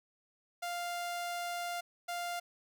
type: tone pair in turn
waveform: sawtooth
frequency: 698.5 / 698.5 Hz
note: F5 / F5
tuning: 0 / 0 cents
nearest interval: unison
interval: 0 cents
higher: neither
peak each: -32 / -32 dBFS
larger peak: neither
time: 0.62-1.81 / 2.08-2.4 s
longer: first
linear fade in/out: 10 ms
effects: none